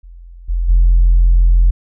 sine tone with level steps, 43 Hz, F1, 26 cents flat, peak -33 / -13 / -5 dBFS, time 0.03-1.71 s, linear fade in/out 10 ms, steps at 0.48 / 0.68 s, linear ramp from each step 20 ms, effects tanh soft clip ceiling -3 dBFS

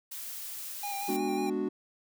blue noise, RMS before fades -40 dBFS, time 0.11-1.17 s, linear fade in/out 10 ms
square tone with vibrato, 804 Hz, G5, 44 cents sharp, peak -35 dBFS, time 0.83-1.5 s, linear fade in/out 5 ms, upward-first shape square, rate 5.5 Hz, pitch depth 22 cents each way
triangle chord, G# half-diminished seventh, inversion none, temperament equal, 207.7 / 246.9 / 293.7 / 370 Hz, G#3 / B3 / D4 / F#4, 0 / 0 / 0 / 0 cents, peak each -34 / -35 / -32 / -30 dBFS, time 1.08-1.69 s, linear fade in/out 10 ms
effects none

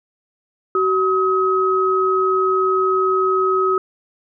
sine tone pair together, 378 / 1271.4 Hz, F#4 / D#6, +37 / +37 cents, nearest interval octave + major sixth, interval 2100 cents, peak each -17 dBFS, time 0.75-3.78 s, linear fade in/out 2 ms, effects none

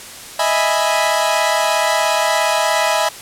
sawtooth chord, E major seventh, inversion third, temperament equal, 622.3 / 659.3 / 830.6 / 987.8 Hz, D#5 / E5 / G#5 / B5, 0 / 0 / 0 / 0 cents, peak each -16 dBFS, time 0.39-3.09 s, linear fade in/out 5 ms, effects white hiss -34 dBFS RMS until 3.21 s + low-pass 11000 Hz 12 dB/octave

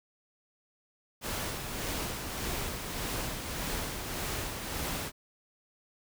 pink noise with tremolo, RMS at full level -34 dBFS, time 1.21-5.12 s, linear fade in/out 50 ms, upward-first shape sine, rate 1.7 Hz, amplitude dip 40%, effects none

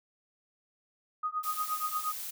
sine tone with tremolo, 1244.5 Hz, D#6, in tune, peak -27 dBFS, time 1.23-2.12 s, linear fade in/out 5 ms, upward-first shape triangle, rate 8.5 Hz, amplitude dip 100%
blue noise, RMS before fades -39 dBFS, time 1.43-2.31 s, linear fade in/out 10 ms
effects none

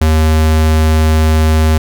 square tone, 78.6 Hz, D#2, 18 cents sharp, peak -8 dBFS, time 0.01-1.78 s, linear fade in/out 5 ms, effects none

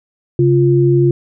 sine tone pair together, 136.3 / 348.6 Hz, C#3 / F4, -29 / -3 cents, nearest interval octave + major third, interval 1626 cents, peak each -11 dBFS, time 0.39-1.11 s, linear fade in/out 2 ms, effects none

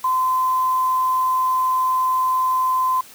sine tone with quantisation, 1028 Hz, C6, 31 cents flat, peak -16 dBFS, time 0.04-3.01 s, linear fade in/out 5 ms, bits 6, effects white hiss -44 dBFS RMS until 3.14 s

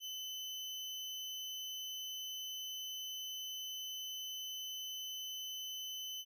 35% pulse tone, 3030 Hz, F#7, 40 cents sharp, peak -40 dBFS, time 0-6.25 s, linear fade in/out 50 ms, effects none

